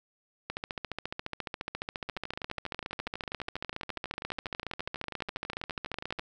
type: two click trains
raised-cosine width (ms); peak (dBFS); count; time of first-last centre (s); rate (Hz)
0.3; -18 / -21; 83 / 51; 0.5-6.194 / 2.09-6.188; 14.4 / 12.2
effects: none